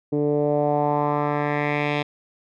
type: tone with low-pass filter sweep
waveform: 10% pulse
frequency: 146.9 Hz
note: D3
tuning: 1 cent sharp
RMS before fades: -22 dBFS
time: 0.12-2.03 s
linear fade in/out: 10 ms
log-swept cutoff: 370 to 3100 Hz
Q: 2.7
effects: none